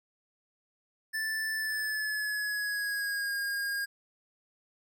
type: tone with pitch glide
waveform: square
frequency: 1760 to 1623.3 Hz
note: A6 to G#6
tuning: 0 to -40 cents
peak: -31 dBFS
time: 1.13-3.86 s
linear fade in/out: 20 ms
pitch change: -140 cents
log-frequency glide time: 1.55-3.34 s
effects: none